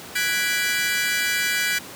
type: chord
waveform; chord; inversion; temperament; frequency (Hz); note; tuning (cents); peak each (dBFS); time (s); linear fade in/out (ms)
sawtooth; G# half-diminished seventh; third; equal; 1480 / 1661.2 / 1975.5 / 2349; F#6 / G#6 / B6 / D7; 0 / 0 / 0 / 0; -23; 0.15-1.79; 10
effects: pink hiss -38 dBFS RMS until 1.95 s + high-pass 150 Hz 12 dB/octave

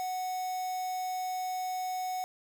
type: tone with quantisation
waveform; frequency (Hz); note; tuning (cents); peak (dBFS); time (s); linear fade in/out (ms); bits
triangle; 740; F#5; 0; -30; 0-2.24; 0; 7
effects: none

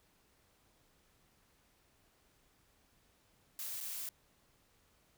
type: noise with dropouts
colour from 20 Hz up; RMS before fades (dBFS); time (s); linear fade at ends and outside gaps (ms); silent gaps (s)
blue; -42; 3.59-4.09; 2; 3.805-3.809
effects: pink hiss -71 dBFS RMS until 5.17 s

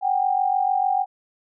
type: tone pair together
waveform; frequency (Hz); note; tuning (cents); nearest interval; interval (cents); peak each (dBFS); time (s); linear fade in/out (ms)
sine; 751 / 797.7; F#5 / G5; +26 / +30; minor second; 104; -21; 0.01-1.06; 50
effects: none

